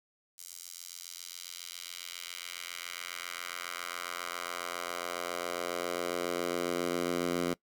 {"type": "tone with high-pass filter sweep", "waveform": "10% pulse", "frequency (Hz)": 87.31, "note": "F2", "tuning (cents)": 0, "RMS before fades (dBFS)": -37, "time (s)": [0.38, 7.54], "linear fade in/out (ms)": 5, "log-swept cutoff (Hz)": [6900, 230], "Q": 1.1, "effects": ["noise-tail reverb RT60 0.1 s tail -21 dB re dry"]}